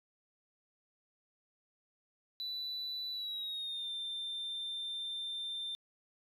triangle tone with pitch glide, 3974 to 3582 Hz, B7 to A7, +10 to +30 cents, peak -35 dBFS, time 2.4-5.75 s, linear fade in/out 0 ms, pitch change -180 cents, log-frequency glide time 3.12-3.9 s, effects tanh soft clip ceiling -33 dBFS

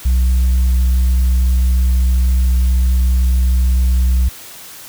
sine tone, 62.8 Hz, B1, 30 cents sharp, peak -7 dBFS, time 0.05-4.29 s, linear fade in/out 10 ms, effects tanh soft clip ceiling -9 dBFS + white hiss -35 dBFS RMS until 4.88 s

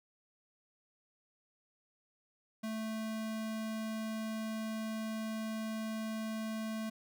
square tone, 220 Hz, A3, in tune, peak -37 dBFS, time 2.63-6.9 s, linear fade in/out 10 ms, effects none

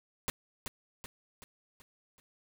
pink noise with echo, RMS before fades -33 dBFS, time 0.28-0.3 s, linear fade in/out 0 ms, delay 380 ms, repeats 5, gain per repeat -6 dB, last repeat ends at 2.2 s, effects none

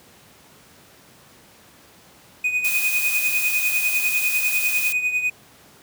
triangle tone with tremolo, 2489 Hz, D#7, in tune, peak -15 dBFS, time 2.44-5.3 s, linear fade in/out 5 ms, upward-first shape triangle, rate 10 Hz, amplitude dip 70%
blue noise, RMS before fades -26 dBFS, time 2.64-4.93 s, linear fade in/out 10 ms
effects pink hiss -50 dBFS RMS until 5.82 s + high-pass 100 Hz 12 dB/octave

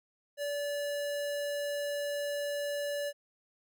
square tone, 577 Hz, D5, 31 cents flat, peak -33 dBFS, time 0.37-3.13 s, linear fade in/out 50 ms, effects none

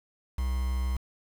triangle tone with quantisation, 63.8 Hz, C2, 43 cents flat, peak -24 dBFS, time 0.38-0.97 s, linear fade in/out 5 ms, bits 7, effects none

